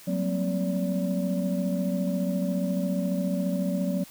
sine tone cluster, 183.9 / 198.3 / 229.8 / 261.6 / 574 Hz, F#3 / G3 / A#3 / C4 / D5, -10 / +20 / -25 / 0 / -40 cents, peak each -26 / -34 / -33 / -31 / -32 dBFS, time 0.07-4.04 s, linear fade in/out 10 ms, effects tanh soft clip ceiling -16 dBFS + white hiss -49 dBFS RMS until 4.1 s

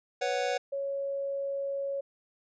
square chord, B suspended second, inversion none, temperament just, 493.9 / 555.6 / 740.8 Hz, B4 / C#5 / F#5, 0 / +4 / +2 cents, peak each -33 dBFS, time 0.21-0.58 s, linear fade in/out 10 ms
sine tone, 554.4 Hz, C#5, in tune, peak -30 dBFS, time 0.72-2.01 s, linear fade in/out 10 ms
effects resampled to 16000 Hz

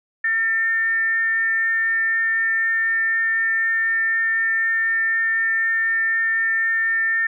sine tone with frequency modulation, 1801 Hz, A6, 40 cents sharp, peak -17 dBFS, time 0.24-7.27 s, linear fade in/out 5 ms, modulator 430 Hz, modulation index 0.25, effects none

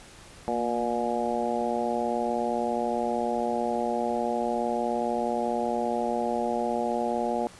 harmonic tone with a mistuned harmonic, 119.6 Hz, A#2, 45 cents sharp, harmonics 2 / 3 / 4 / 5 / 6 / 7, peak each -32 / -34 / -32 / -32 / -31 / -32 dBFS, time 0.48-7.47 s, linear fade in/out 0 ms, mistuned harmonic 2, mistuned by -35 cents, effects pink hiss -49 dBFS RMS until 7.59 s + resampled to 24000 Hz

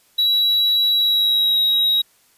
triangle tone with pitch glide, 3902 to 3824 Hz, B7 to A#7, -22 to +43 cents, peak -13 dBFS, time 0.18-2.02 s, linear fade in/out 10 ms, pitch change -35 cents, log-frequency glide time 0.94-1.61 s, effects white hiss -57 dBFS RMS until 2.37 s + resampled to 32000 Hz

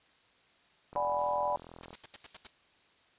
click train, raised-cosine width 1 ms, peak -34 dBFS, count 43, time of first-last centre 0.93-1.93 s, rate 42 Hz
sine chord, G# half-diminished seventh, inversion second, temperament equal, 587.3 / 740 / 830.6 / 987.8 Hz, D5 / F#5 / G#5 / B5, 0 / 0 / 0 / 0 cents, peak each -33 / -37 / -35 / -32 dBFS, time 0.96-1.56 s, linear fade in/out 0 ms
violet noise with tremolo, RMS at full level -47 dBFS, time 1.17-2.52 s, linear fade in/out 20 ms, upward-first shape sine, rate 2.9 Hz, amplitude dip 50%
white noise bursts, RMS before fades -44 dBFS, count 7, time 1.83-2.47 s, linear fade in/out 0 ms, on 22 ms, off 81 ms
effects white hiss -65 dBFS RMS until 3.18 s + resampled to 8000 Hz

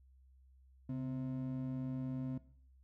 triangle ring-modulated tone, 196.3 Hz, G3, 3 cents sharp, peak -32 dBFS, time 0.89-2.38 s, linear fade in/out 5 ms, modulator 61.5 Hz, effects noise-tail reverb RT60 0.6 s tail -18 dB re dry + added 65 Hz sine -61 dBFS peak until 2.83 s

